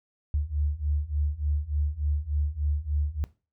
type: beating tone pair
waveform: sine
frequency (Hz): 72 / 75.4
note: D2 / D2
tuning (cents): -34 / +46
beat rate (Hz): 3.4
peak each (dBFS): -29 / -27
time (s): 0.34-3.24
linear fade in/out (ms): 0
effects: noise-tail reverb RT60 0.3 s tail -18 dB re dry

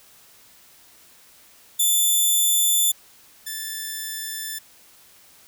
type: tone pair in turn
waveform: 5% pulse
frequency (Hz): 3520 / 1759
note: A7 / A6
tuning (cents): 0 / -1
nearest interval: octave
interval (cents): 1201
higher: first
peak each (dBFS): -9 / -18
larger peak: first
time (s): 1.79-2.92 / 3.46-4.59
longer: neither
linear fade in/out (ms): 10
effects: white hiss -52 dBFS RMS until 5.47 s

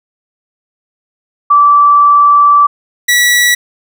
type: tone pair in turn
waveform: sine / sawtooth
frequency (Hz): 1161 / 1943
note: D6 / B6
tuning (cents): -20 / -29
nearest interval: major sixth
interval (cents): 891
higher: second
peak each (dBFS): -3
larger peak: neither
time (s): 1.5-2.67 / 3.08-3.55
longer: first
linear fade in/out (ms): 10
effects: none

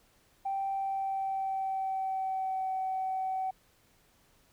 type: tone with pitch glide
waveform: sine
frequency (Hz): 781 to 757.9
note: G5 to F#5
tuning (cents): -7 to +41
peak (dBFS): -29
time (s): 0.45-3.51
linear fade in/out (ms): 10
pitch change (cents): -52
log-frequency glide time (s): 0.69-2.73
effects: tanh soft clip ceiling -25 dBFS + pink hiss -66 dBFS RMS until 4.52 s

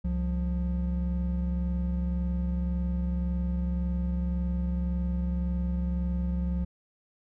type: tone pair together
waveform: triangle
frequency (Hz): 66.41 / 177.4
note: C2 / F3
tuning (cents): +26 / +27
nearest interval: octave + perfect fourth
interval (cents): 1701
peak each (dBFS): -26 / -28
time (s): 0.04-6.65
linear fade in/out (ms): 10
effects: none

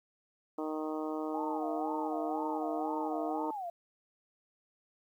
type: harmonic tone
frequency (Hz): 155.3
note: D#3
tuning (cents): -3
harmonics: 2 / 3 / 4 / 5 / 6 / 7 / 8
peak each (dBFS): -36 / -40 / -42 / -44 / -46 / -47 / -48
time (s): 0.58-3.51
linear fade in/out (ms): 5
type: tone with vibrato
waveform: sine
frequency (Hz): 784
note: G5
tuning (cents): 0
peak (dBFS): -36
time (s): 1.34-3.7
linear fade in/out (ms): 5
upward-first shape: sine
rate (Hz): 2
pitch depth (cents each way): 260
effects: 11-bit

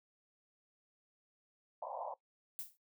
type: band-pass noise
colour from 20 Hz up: white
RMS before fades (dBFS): -43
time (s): 1.82-2.14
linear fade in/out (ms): 5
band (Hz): 530 to 1000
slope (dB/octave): 96
type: noise with exponential decay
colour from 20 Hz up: violet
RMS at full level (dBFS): -39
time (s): 2.59-2.77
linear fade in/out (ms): 0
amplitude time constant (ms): 38
effects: noise-tail reverb RT60 0.1 s tail -18 dB re dry

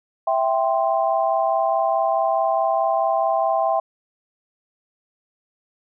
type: chord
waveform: sine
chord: C major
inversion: first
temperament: equal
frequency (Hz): 659.3 / 784 / 1046.5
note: E5 / G5 / C6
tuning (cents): 0 / 0 / 0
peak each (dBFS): -20 / -21 / -25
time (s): 0.27-3.8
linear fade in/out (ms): 5
effects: none

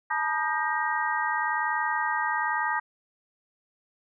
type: tone cluster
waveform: sine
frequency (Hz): 870 / 951 / 1225 / 1575 / 1882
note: A5 / A#5 / D#6 / G6 / A#6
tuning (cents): -20 / +34 / -27 / +8 / +16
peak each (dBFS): -31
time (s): 0.1-2.8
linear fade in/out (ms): 10
effects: none

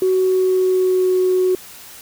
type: tone with pitch glide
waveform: sine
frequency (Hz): 373.6 to 369.1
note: F#4 to F#4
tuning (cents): +17 to -4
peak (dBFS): -12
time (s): 0.02-1.55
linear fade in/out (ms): 2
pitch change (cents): -21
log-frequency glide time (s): 0.27-1.14
effects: tanh soft clip ceiling -8 dBFS + white hiss -39 dBFS RMS until 2.01 s

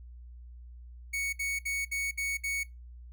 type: tone bursts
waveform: 45% pulse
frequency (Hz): 2226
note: C#7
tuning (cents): +7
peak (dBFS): -30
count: 6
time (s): 1.13-2.635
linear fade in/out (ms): 10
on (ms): 200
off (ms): 61
effects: noise-tail reverb RT60 0.2 s tail -21 dB re dry + added 60 Hz sine -45 dBFS peak until 3.12 s

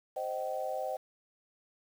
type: chord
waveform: sine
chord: C minor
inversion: none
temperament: equal with one note detuned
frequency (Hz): 523.3 / 622.3 / 766.5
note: C5 / Eb5 / G5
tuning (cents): 0 / 0 / -39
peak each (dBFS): -37 / -37 / -37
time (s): 0.16-0.97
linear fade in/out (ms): 10
effects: 9-bit

